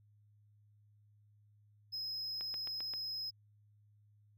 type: tone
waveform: triangle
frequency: 5110 Hz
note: D#8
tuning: 45 cents sharp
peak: -37 dBFS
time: 1.92-3.31 s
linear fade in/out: 20 ms
type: click train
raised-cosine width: 0.3 ms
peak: -33 dBFS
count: 5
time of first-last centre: 2.41-2.937 s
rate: 7.59 Hz
effects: added 104 Hz sine -64 dBFS peak until 4.37 s